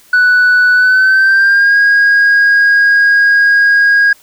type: tone with pitch glide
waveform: sine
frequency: 1484 to 1637.1 Hz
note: F#6 to G#6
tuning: +5 to -25 cents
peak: -3 dBFS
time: 0.13-4.13 s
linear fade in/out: 5 ms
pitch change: +170 cents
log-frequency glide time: 0.74-1.77 s
effects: tanh soft clip ceiling -4 dBFS + white hiss -45 dBFS RMS until 4.22 s